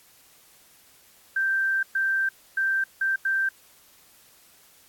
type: tone bursts at uneven times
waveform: sine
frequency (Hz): 1568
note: G6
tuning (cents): 0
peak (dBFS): -21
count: 5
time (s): 1.36-1.83 / 1.95-2.29 / 2.57-2.84 / 3.01-3.16 / 3.25-3.49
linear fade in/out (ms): 5
effects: white hiss -56 dBFS RMS until 4.88 s + AAC 64 kbps